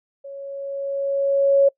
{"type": "tone with level ramp", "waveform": "sine", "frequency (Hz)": 554.4, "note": "C#5", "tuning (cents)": 0, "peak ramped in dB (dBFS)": [-33, -10], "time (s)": [0.24, 1.69], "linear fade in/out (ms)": 10, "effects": ["noise-tail reverb RT60 0.1 s tail -24 dB re dry"]}